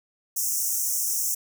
pink high-pass noise, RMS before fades -26 dBFS, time 0.36-1.35 s, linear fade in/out 10 ms, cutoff 5600 Hz, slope 96 dB/octave, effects none

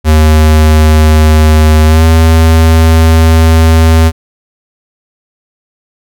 square tone with pitch glide, 77.78 to 80.9 Hz, D#2 to E2, 0 to -32 cents, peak -3 dBFS, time 0.04-4.12 s, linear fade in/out 50 ms, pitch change +68 cents, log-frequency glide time 1.85-2.04 s, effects none

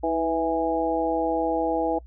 harmonic tone with a mistuned harmonic, 164.81 Hz, E3, in tune, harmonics 2 / 3 / 4 / 5, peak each -27 / -27 / -27 / -27 dBFS, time 0.03-1.99 s, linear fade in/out 10 ms, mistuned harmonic 2, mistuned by -34 cents, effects noise-tail reverb RT60 0.1 s tail -26 dB re dry + added 60 Hz sine -42 dBFS peak until 2.06 s

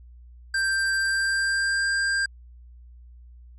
square tone with pitch glide, 1576 to 1593.4 Hz, G6 to G6, +9 to +28 cents, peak -22 dBFS, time 0.54-2.26 s, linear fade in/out 5 ms, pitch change +19 cents, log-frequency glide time 1-1.89 s, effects added 60 Hz sine -44 dBFS peak until 3.58 s + MP3 48 kbps

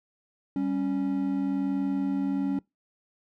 triangle tone pair together, 195.4 / 276.6 Hz, G3 / C#4, -5 / -4 cents, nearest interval tritone, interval 601 cents, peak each -29 / -24 dBFS, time 0.56-2.59 s, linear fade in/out 2 ms, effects noise-tail reverb RT60 0.2 s tail -24 dB re dry

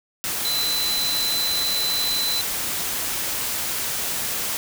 sine tone in noise, 4024 Hz, B7, 32 cents sharp, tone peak -22 dBFS, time 0.45-2.41 s, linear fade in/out 0 ms, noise white, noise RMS -26 dBFS, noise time 0.24-4.57 s, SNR +1 dB, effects none

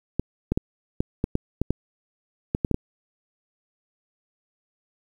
clicks, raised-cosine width 3 ms, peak -9 dBFS, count 12, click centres 0.196 / 0.52 / 0.575 / 1.005 / 1.241 / 1.354 / 1.616 / 1.706 / 2.549 / 2.648 / 2.713 / 2.744 s, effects 8-bit

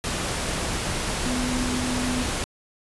sine tone in noise, 250 Hz, B3, 21 cents sharp, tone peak -26 dBFS, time 1.26-2.23 s, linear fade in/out 0 ms, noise pink, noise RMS -27 dBFS, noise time 0.04-2.44 s, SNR -2 dB, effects resampled to 24000 Hz

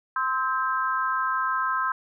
sine tone cluster, 1040 / 1294 / 1582 Hz, C6 / E6 / G6, -11 / -32 / +15 cents, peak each -26 / -27 / -29 dBFS, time 0.16-1.92 s, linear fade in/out 2 ms, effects none

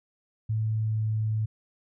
sine tone with pitch glide, 109.6 to 108.97 Hz, A2 to A2, -6 to -16 cents, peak -24 dBFS, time 0.49-1.46 s, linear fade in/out 10 ms, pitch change -10 cents, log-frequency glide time 0.78-1.02 s, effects none

